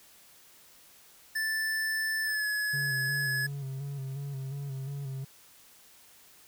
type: tone with pitch glide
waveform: square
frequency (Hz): 1760 to 1698.1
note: A6 to G#6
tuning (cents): 0 to +38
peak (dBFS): -29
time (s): 1.35-3.47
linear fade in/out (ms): 10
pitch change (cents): -62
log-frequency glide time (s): 2.23-2.46
type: tone with vibrato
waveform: triangle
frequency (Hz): 137.3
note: C#3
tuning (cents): -16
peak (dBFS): -32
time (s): 2.73-5.25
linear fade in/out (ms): 10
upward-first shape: square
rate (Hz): 2.8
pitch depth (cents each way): 45
effects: white hiss -57 dBFS RMS until 6.47 s